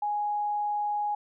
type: tone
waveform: sine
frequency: 830.6 Hz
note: G#5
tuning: in tune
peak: -26 dBFS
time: 0.02-1.15 s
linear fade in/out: 5 ms
effects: none